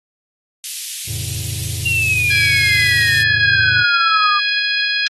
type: high-pass noise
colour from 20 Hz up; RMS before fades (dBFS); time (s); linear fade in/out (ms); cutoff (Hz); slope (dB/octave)
white; -26; 0.64-3.22; 0; 2500; 24
type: chord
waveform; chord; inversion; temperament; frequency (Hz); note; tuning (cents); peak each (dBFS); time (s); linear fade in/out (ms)
triangle; F augmented; none; equal with one note detuned; 86.3 / 110 / 138.59; F2 / A2 / C#3; -20 / 0 / 0; -28 / -24 / -29; 1.07-3.84; 20
type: exponential sweep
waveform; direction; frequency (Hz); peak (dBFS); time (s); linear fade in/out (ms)
sine; down; 2788 to 1200; -14; 1.85-4.39; 10
type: harmonic tone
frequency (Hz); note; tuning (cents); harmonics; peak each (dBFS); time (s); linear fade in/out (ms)
830; G#5; -1; 2 / 3 / 4 / 5 / 6; -20 / -22 / -23 / -24 / -25; 2.3-5.08; 10
effects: AAC 32 kbps